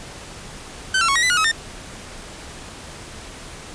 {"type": "tone with pitch steps", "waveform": "sawtooth", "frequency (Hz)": [1535, 1355, 1105, 1897, 2000, 1441, 1280, 1813], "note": ["G6", "E6", "C#6", "A#6", "B6", "F#6", "D#6", "A#6"], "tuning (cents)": [-37, 47, -6, 30, 21, -46, 49, -49], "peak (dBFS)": -12, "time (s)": [0.94, 1.516], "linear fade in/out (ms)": 5, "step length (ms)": 72, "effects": ["pink hiss -37 dBFS RMS until 3.74 s", "resampled to 22050 Hz"]}